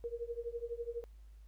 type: tone with tremolo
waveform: sine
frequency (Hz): 470.7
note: A#4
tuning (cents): +17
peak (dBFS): -34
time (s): 0.04-1.04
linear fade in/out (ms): 0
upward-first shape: triangle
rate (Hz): 12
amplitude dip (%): 100
effects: added 52 Hz sine -52 dBFS peak until 1.47 s + pink hiss -75 dBFS RMS until 1.47 s